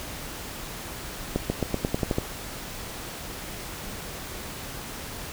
accelerating click train, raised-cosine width 2 ms, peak -10 dBFS, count 9, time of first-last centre 1.36-2.184 s, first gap 140 ms, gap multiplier 0.91, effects pink hiss -37 dBFS RMS until 5.32 s

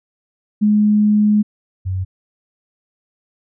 sine tone pair in turn, 210 / 93.54 Hz, G#3 / F#2, +19 / +19 cents, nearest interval octave + major second, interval 1400 cents, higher first, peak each -10 / -18 dBFS, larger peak first, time 0.61-1.43 / 1.85-2.05 s, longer first, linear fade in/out 20 ms, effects none

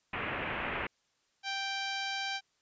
white low-pass noise, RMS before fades -36 dBFS, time 0.13-0.87 s, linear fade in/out 5 ms, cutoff 2700 Hz, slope 48 dB/octave
10% pulse tone, 784 Hz, G5, in tune, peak -25 dBFS, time 1.43-2.41 s, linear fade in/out 50 ms
effects white hiss -74 dBFS RMS until 2.61 s + resampled to 16000 Hz

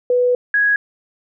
sine tone pair in turn, 493.9 / 1661.3 Hz, B4 / G#6, 0 / 0 cents, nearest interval octave + major sixth, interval 2100 cents, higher second, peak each -12 dBFS, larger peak neither, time 0.1-0.35 / 0.54-0.76 s, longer first, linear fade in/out 2 ms, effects none

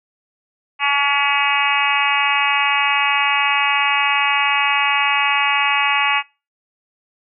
harmonic tone, 283.3 Hz, C#4, 38 cents sharp, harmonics 3 / 4 / 5 / 6 / 7 / 8 / 9 / 10, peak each -22 / -21 / -29 / -27 / -23 / -22 / -21 / -24 dBFS, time 0.79-6.23 s, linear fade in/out 50 ms, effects noise-tail reverb RT60 0.3 s tail -23 dB re dry

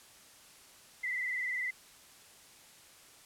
sine tone with vibrato, 2009 Hz, B6, 29 cents sharp, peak -32 dBFS, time 1.03-1.71 s, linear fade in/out 10 ms, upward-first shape sine, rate 20 Hz, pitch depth 60 cents each way, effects white hiss -57 dBFS RMS until 3.25 s + low-pass 11000 Hz 12 dB/octave

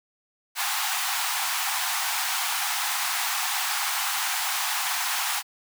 pink high-pass noise, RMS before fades -27 dBFS, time 0.55-5.43 s, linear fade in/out 50 ms, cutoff 730 Hz, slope 96 dB/octave, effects none

